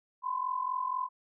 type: tone pair together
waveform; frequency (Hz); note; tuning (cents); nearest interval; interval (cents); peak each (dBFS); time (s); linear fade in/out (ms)
sine; 1006 / 1050.1; B5 / C6; +32 / +6; minor second; 74; -32 / -34; 0.22-1.09; 50
effects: none